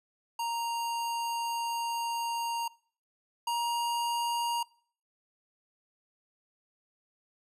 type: tone pair in turn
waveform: square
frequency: 932.3 / 942.6 Hz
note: A#5 / A#5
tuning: 0 / +19 cents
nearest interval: unison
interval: 19 cents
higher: second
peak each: -31 / -29 dBFS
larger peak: second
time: 0.39-2.68 / 3.47-4.63 s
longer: first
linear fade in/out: 5 ms
effects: noise-tail reverb RT60 0.5 s tail -23 dB re dry + resampled to 32000 Hz